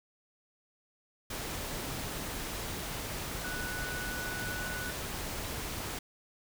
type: tone in noise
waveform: sine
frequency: 1480 Hz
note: F#6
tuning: in tune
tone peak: -38 dBFS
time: 3.44-4.91 s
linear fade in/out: 5 ms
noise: pink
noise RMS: -38 dBFS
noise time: 1.3-5.99 s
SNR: -3 dB
effects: none